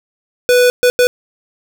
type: tone bursts at uneven times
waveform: square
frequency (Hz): 493.9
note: B4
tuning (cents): 0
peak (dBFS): -8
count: 3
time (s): 0.49-0.7 / 0.83-0.9 / 0.99-1.07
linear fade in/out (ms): 0
effects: 7-bit

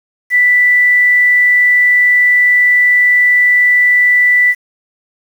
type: tone with quantisation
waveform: sine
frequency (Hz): 1975.5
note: B6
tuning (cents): 0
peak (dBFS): -6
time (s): 0.3-4.55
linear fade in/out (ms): 50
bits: 6
effects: none

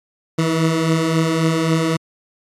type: beating tone pair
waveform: 20% pulse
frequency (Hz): 159 / 162.7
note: D#3 / E3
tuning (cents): +38 / -22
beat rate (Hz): 3.7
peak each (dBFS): -17 / -11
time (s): 0.38-1.97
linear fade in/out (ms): 10
effects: low-pass 9000 Hz 12 dB/octave + MP3 96 kbps

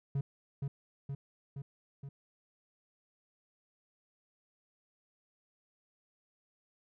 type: tone with echo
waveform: triangle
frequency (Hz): 138.59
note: C#3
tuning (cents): 0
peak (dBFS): -28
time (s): 0.15-0.21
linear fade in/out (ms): 5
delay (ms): 470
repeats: 4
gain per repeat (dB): -3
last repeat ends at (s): 2.09
effects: none

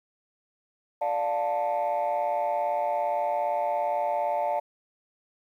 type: chord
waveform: sine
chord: D minor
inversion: none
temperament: just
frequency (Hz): 587.3 / 704.8 / 881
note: D5 / F5 / A5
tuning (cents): 0 / +16 / +2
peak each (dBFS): -27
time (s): 1.01-4.6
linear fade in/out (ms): 10
effects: tanh soft clip ceiling -20 dBFS + 10-bit

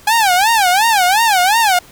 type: tone with vibrato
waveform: sawtooth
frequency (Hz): 814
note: G#5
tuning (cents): -35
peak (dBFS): -6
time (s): 0.07-1.79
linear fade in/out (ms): 5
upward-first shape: sine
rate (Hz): 2.8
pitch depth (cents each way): 230
effects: pink hiss -42 dBFS RMS until 1.91 s

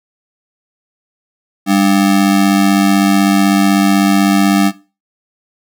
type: ring-modulated tone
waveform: square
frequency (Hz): 246.9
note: B3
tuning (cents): 0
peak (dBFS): -6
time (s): 1.66-4.72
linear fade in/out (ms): 50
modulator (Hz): 48
effects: noise-tail reverb RT60 0.3 s tail -17 dB re dry

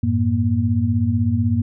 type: tone cluster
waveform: sine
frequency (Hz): 93.6 / 109.6 / 236.1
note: F#2 / A2 / A#3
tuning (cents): +20 / -6 / +22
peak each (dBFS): -20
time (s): 0.03-1.62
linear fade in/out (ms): 5
effects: none

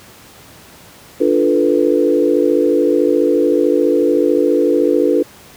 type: chord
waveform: sine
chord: B half-diminished seventh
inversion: first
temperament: equal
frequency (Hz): 293.7 / 349.2 / 440 / 493.9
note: D4 / F4 / A4 / B4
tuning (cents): 0 / 0 / 0 / 0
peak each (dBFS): -16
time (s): 1.2-5.23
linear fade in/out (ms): 10
effects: pink hiss -41 dBFS RMS until 5.56 s + high-pass 80 Hz 12 dB/octave

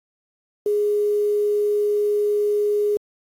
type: tone with quantisation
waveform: sine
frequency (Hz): 415.3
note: G#4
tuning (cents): 0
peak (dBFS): -17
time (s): 0.66-2.97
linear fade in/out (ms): 2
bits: 7
effects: AAC 64 kbps

